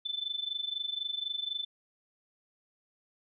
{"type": "tone with amplitude modulation", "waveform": "sine", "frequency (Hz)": 3520, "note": "A7", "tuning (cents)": 0, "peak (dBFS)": -29, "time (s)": [0.05, 1.65], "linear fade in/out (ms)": 10, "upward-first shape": "sine", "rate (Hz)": 24, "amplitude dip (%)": 85, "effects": []}